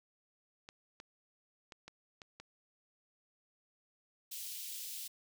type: clicks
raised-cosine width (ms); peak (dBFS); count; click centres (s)
0.2; -32; 6; 0.689 / 1.001 / 1.722 / 1.88 / 2.218 / 2.4
type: high-pass noise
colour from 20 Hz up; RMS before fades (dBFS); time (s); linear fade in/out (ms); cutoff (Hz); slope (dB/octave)
white; -44; 4.31-5.08; 10; 2800; 24
effects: none